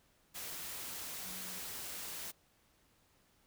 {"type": "tone in noise", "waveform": "sine", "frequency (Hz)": 185, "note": "F#3", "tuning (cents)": 0, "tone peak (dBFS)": -54, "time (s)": [1.24, 1.6], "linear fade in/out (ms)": 20, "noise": "white", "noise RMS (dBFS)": -44, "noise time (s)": [0.34, 2.32], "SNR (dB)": -13, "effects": ["pink hiss -71 dBFS RMS until 3.46 s"]}